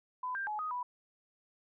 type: tone with pitch steps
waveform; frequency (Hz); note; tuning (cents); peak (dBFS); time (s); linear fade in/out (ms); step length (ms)
sine; 1005 / 1586 / 847 / 1250 / 986; B5 / G6 / G#5 / D#6 / B5; +30 / +20 / +34 / +8 / -3; -34; 0.23-0.83; 5; 120
effects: none